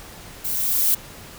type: noise with level ramp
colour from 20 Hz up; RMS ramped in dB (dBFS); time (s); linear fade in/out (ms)
violet; -26 to -17; 0.44-0.95; 10
effects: pink hiss -41 dBFS RMS until 1.38 s